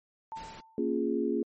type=tone with exponential decay; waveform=sine; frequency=892 Hz; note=A5; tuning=23 cents sharp; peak=-35 dBFS; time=0.32-1.01 s; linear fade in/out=0 ms; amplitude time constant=150 ms
type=noise; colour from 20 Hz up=pink; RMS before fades=-48 dBFS; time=0.36-0.61 s; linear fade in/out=10 ms
type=chord; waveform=sine; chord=Bb minor seventh; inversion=none; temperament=equal; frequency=233.1 / 277.2 / 349.2 / 415.3 Hz; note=Bb3 / Db4 / F4 / Ab4; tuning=0 / 0 / 0 / 0 cents; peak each=-32 dBFS; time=0.78-1.43 s; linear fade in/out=2 ms
effects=MP3 32 kbps